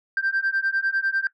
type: beating tone pair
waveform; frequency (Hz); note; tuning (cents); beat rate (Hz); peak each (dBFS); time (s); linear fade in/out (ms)
sine; 1568 / 1578; G6 / G6; 0 / +11; 10; -23; 0.17-1.27; 2
effects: noise-tail reverb RT60 0.1 s tail -18 dB re dry + tanh soft clip ceiling -16 dBFS